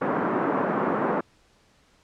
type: band-pass noise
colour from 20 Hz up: pink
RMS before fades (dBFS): -25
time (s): 0.01-1.21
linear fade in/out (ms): 10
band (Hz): 200 to 1400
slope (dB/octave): 24
effects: pink hiss -61 dBFS RMS until 2.03 s + low-pass 7000 Hz 12 dB/octave